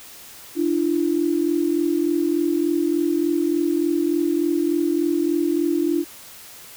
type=tone pair together; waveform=sine; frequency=297.1 / 340.5 Hz; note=D4 / F4; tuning=+20 / -44 cents; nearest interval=major second; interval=236 cents; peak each=-21 / -20 dBFS; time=0.55-6.05 s; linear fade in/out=50 ms; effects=white hiss -42 dBFS RMS until 6.76 s